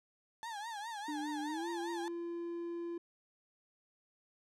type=tone with vibrato; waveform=35% pulse; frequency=870 Hz; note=A5; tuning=20 cents flat; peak=-39 dBFS; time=0.43-2.08 s; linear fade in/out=0 ms; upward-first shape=triangle; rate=4.9 Hz; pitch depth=160 cents each way
type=tone with pitch glide; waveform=triangle; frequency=299.1 to 341.6 Hz; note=D4 to F4; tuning=+32 to -38 cents; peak=-36 dBFS; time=1.08-2.98 s; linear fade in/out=5 ms; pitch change=+230 cents; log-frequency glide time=1.48-1.65 s
effects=low-pass 9000 Hz 12 dB/octave